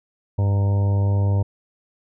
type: harmonic tone with a mistuned harmonic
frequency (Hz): 99.7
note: G2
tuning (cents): +30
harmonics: 1 / 2 / 3 / 4 / 5 / 6 / 7 / 8 / 9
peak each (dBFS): -16 / -32 / -36 / -37 / -35 / -36 / -44 / -44 / -38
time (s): 0.38-1.43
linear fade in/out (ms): 10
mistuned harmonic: 9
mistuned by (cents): +51
effects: none